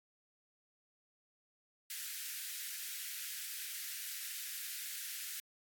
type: high-pass noise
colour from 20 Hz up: white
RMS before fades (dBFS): -43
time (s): 1.9-5.4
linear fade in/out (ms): 2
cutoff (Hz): 1500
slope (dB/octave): 48
effects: AAC 64 kbps